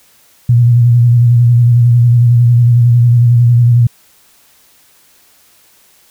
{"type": "tone with vibrato", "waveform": "sine", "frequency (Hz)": 119.8, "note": "A#2", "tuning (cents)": 48, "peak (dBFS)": -4, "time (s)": [0.49, 3.87], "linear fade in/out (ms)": 5, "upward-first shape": "square", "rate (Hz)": 11, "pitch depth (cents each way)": 30, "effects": ["white hiss -48 dBFS RMS until 6.1 s"]}